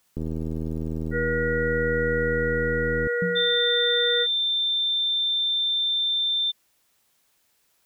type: click train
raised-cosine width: 3 ms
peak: -18 dBFS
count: 233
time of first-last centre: 0.17-3.07 s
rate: 80 Hz
type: harmonic tone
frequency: 479.4 Hz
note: A#4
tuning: 48 cents sharp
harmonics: 1 / 3 / 4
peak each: -24 / -29 / -30 dBFS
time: 1.11-4.27 s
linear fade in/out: 50 ms
type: tone with exponential decay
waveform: sine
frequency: 176.7 Hz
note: F3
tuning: 21 cents sharp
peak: -22 dBFS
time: 3.22-3.61 s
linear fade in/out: 2 ms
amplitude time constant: 84 ms
type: tone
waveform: sine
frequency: 3570 Hz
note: A7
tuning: 24 cents sharp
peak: -21 dBFS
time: 3.35-6.52 s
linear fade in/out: 20 ms
effects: white hiss -67 dBFS RMS until 7.85 s